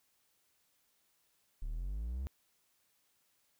triangle linear sweep, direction up, 33 to 69.3 Hz, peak -34 dBFS, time 1.62-2.27 s, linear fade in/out 0 ms, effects white hiss -75 dBFS RMS until 3.59 s

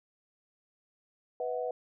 sine chord, B suspended fourth, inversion none, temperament equal with one note detuned, 493.9 / 644.2 / 740 Hz, B4 / E5 / F#5, 0 / -40 / 0 cents, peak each -33 / -37 / -38 dBFS, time 1.4-1.71 s, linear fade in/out 2 ms, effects none

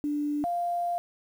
sine tone pair in turn, 293.7 / 696.9 Hz, D4 / F5, 0 / -4 cents, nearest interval octave + minor third, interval 1496 cents, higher second, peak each -26 dBFS, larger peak neither, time 0.04-0.44 / 0.44-0.98 s, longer second, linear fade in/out 0 ms, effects 9-bit

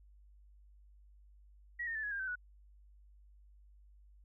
sine tone with pitch steps, 1914 / 1831.8 / 1753.1 / 1677.8 / 1605.8 / 1536.8 / 1470.8 Hz, A#6 / A#6 / A6 / G#6 / G6 / G6 / F#6, +45 / -31 / -7 / +17 / +41 / -35 / -11 cents, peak -36 dBFS, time 1.79-2.357 s, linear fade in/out 10 ms, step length 81 ms, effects added 50 Hz sine -58 dBFS peak until 4.24 s

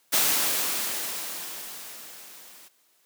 white noise with level ramp, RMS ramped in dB -21 to -50 dBFS, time 0.12-2.69 s, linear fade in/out 20 ms, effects white hiss -65 dBFS RMS until 3.05 s + high-pass 200 Hz 12 dB/octave

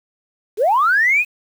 sine linear sweep, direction up, 373.5 to 2570 Hz, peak -11 dBFS, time 0.57-1.25 s, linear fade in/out 50 ms, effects tanh soft clip ceiling -7 dBFS + 7-bit

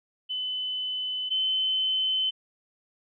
sine tone pair in turn, 3020 / 3055 Hz, F#7 / G7, +35 / -45 cents, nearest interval unison, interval 20 cents, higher second, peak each -28 / -23 dBFS, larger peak second, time 0.29-1.3 / 1.3-2.31 s, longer neither, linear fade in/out 20 ms, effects none

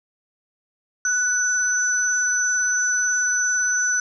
sine tone pair together, 1480 / 6001 Hz, F#6 / F#8, 0 / +24 cents, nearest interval 2 octaves, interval 2424 cents, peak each -21 dBFS, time 1.05-4 s, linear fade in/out 2 ms, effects none

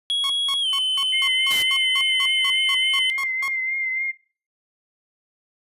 triangle tone with pitch glide, 3325 to 3049 Hz, G#7 to G7, +1 to -49 cents, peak -18 dBFS, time 0.1-3.1 s, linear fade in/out 0 ms, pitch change -150 cents, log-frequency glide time 0.61-0.68 s
sawtooth tone bursts, 1100 Hz, C#6, 14 cents flat, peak -25 dBFS, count 14, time 0.24-3.48 s, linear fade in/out 0 ms, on 55 ms, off 190 ms
sine tone with vibrato, 2093 Hz, C7, in tune, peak -22 dBFS, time 1.12-4.12 s, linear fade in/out 20 ms, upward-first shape triangle, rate 3.5 Hz, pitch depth 41 cents each way
white noise, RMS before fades -29 dBFS, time 1.5-1.63 s, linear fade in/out 10 ms
effects noise-tail reverb RT60 0.4 s tail -20 dB re dry + resampled to 32000 Hz

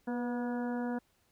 harmonic tone with a mistuned harmonic, 241.5 Hz, B3, 39 cents flat, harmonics 1 / 2 / 3 / 4 / 5 / 6 / 7, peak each -33 / -40 / -43 / -46 / -57 / -48 / -51 dBFS, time 0.07-0.99 s, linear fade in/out 10 ms, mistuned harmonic 2, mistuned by +31 cents, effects pink hiss -72 dBFS RMS until 1.31 s

